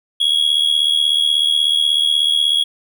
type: tone with amplitude modulation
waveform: triangle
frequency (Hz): 3322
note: G#7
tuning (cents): 0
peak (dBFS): -8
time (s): 0.2-2.64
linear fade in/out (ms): 10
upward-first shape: sine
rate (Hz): 76.4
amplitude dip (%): 75
effects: none